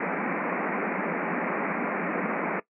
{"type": "band-pass noise", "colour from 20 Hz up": "pink", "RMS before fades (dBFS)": -29, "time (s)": [0, 2.6], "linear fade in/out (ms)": 5, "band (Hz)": [170, 2400], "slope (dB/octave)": 96, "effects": ["noise-tail reverb RT60 0.1 s tail -18 dB re dry"]}